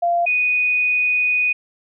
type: tone pair in turn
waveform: sine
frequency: 691 / 2482 Hz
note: F5 / D#7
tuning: -19 / -5 cents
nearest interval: octave + minor seventh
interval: 2214 cents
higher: second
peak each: -15 dBFS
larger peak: neither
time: 0.02-0.26 / 0.26-1.53 s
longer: second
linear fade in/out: 10 ms
effects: none

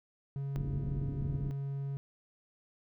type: tone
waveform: triangle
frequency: 138.59 Hz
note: C#3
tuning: in tune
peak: -32 dBFS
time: 0.36-1.97 s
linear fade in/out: 0 ms
type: low-pass noise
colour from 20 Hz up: pink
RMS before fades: -38 dBFS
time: 0.56-1.51 s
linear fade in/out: 0 ms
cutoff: 300 Hz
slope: 24 dB/octave
effects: none

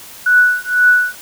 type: tone with tremolo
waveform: sine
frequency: 1478 Hz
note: F#6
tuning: 2 cents flat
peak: -5 dBFS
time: 0.26-1.15 s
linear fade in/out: 5 ms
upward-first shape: triangle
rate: 2 Hz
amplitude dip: 100%
effects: white hiss -36 dBFS RMS until 1.21 s

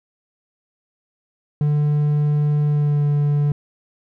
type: tone with pitch glide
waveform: triangle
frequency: 148 to 145.79 Hz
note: D3 to D3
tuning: +14 to -12 cents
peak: -13 dBFS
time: 1.61-3.52 s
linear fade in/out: 2 ms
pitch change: -26 cents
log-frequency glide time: 2.66-3.05 s
effects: none

